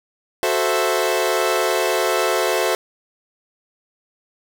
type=chord; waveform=sawtooth; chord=F# half-diminished seventh; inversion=none; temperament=equal; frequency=370 / 440 / 523.3 / 659.3 Hz; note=F#4 / A4 / C5 / E5; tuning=0 / 0 / 0 / 0 cents; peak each=-19 dBFS; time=0.43-2.75 s; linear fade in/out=0 ms; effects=none